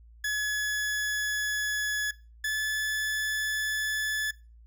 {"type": "tone pair in turn", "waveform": "40% pulse", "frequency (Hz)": [1700, 1727.7], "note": ["G#6", "A6"], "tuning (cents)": [40, -32], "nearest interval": "unison", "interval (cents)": 28, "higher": "second", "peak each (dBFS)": -26, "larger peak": "neither", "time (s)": [[0.24, 2.11], [2.44, 4.31]], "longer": "neither", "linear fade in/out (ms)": 5, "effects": ["noise-tail reverb RT60 0.3 s tail -20 dB re dry", "added 57 Hz sine -50 dBFS peak until 4.66 s"]}